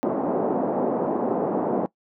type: band-pass noise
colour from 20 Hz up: pink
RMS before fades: -24 dBFS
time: 0.03-1.86 s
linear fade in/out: 0 ms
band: 220 to 820 Hz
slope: 24 dB/octave
effects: noise-tail reverb RT60 0.1 s tail -20 dB re dry